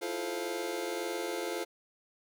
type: chord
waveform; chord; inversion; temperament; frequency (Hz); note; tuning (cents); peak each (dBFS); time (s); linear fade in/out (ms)
sawtooth; F major seventh; third; just; 327.4 / 349.2 / 436.5 / 523.8; E4 / F4 / A4 / C5; -12 / 0 / -14 / +2; -39 / -33 / -34 / -35; 0.01-1.65; 20
effects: none